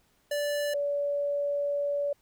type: tone pair in turn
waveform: square / sine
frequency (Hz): 583 / 573.3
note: D5 / D5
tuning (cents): -13 / -42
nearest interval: unison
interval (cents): 29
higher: first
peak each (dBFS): -28 / -26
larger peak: second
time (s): 0.31-0.74 / 0.74-2.13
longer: second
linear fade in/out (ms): 5
effects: pink hiss -68 dBFS RMS until 2.21 s